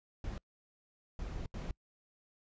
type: noise bursts at uneven times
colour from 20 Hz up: brown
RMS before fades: -40 dBFS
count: 3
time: 0.24-0.38 / 1.19-1.46 / 1.54-1.71 s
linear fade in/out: 2 ms
effects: noise-tail reverb RT60 0.1 s tail -26 dB re dry + resampled to 16000 Hz